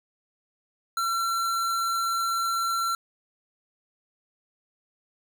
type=tone; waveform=square; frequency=1356 Hz; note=E6; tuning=49 cents sharp; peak=-25 dBFS; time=0.97-2.95 s; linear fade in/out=2 ms; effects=none